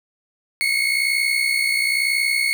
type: tone pair together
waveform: 35% pulse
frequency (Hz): 2156 / 2217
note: C#7 / C#7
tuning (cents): -49 / 0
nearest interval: unison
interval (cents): 49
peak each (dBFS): -19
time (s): 0.61-2.53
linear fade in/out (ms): 0
effects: none